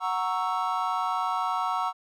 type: chord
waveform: triangle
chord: F# dominant seventh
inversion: none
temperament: equal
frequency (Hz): 740 / 932.3 / 1108.7 / 1318.5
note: F#5 / A#5 / C#6 / E6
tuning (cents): 0 / 0 / 0 / 0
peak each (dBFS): -29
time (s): 0-1.93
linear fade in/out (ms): 50
effects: none